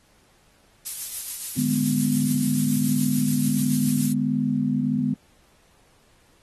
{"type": "noise with tremolo", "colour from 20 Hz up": "violet", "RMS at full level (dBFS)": -26, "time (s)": [0.85, 4.13], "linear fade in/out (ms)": 10, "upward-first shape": "sine", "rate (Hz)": 7, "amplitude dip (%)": 35}
{"type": "chord", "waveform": "sine", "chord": "G# diminished", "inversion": "second", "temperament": "just", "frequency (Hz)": [149.51, 207.7, 249.2], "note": ["D3", "G#3", "B3"], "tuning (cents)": [31, 0, 16], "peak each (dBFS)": [-27, -25, -23], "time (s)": [1.57, 5.14], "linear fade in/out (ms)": 5}
{"effects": ["pink hiss -60 dBFS RMS until 6.42 s", "AAC 32 kbps"]}